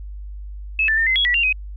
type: tone with pitch steps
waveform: sine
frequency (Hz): 2596 / 1766 / 1812 / 2060 / 3338 / 1946 / 2774 / 2520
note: E7 / A6 / A#6 / C7 / G#7 / B6 / F7 / D#7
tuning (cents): -27 / +6 / -50 / -28 / +8 / -26 / -12 / +21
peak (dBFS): -15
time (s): 0.79-1.526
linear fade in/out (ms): 2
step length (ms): 92
effects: added 50 Hz sine -30 dBFS peak until 1.76 s